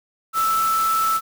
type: tone in noise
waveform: sine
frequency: 1318.5 Hz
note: E6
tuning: in tune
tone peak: -17 dBFS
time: 0.33-1.21 s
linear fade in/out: 50 ms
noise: white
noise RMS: -30 dBFS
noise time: 0.33-1.21 s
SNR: +10 dB
effects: none